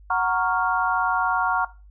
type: chord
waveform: sine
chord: Gb major seventh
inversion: none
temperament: equal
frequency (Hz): 740 / 932.3 / 1108.7 / 1396.9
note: Gb5 / Bb5 / Db6 / F6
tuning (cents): 0 / 0 / 0 / 0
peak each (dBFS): -25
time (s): 0.1-1.65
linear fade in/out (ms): 5
effects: noise-tail reverb RT60 0.3 s tail -18 dB re dry + added 50 Hz sine -45 dBFS peak until 1.9 s